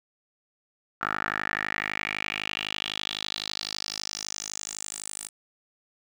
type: tone with band-pass filter sweep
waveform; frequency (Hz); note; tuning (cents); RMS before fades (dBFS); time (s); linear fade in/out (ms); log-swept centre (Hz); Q
10% pulse; 51.91; G#1; 0; -33; 1.01-5.29; 10; 1400 to 9200; 4.2
effects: none